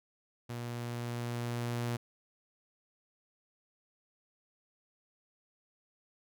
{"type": "tone with level ramp", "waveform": "sawtooth", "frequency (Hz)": 119.5, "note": "A#2", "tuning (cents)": 43, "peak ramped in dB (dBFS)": [-34, -28], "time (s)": [0.49, 1.97], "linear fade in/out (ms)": 10, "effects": []}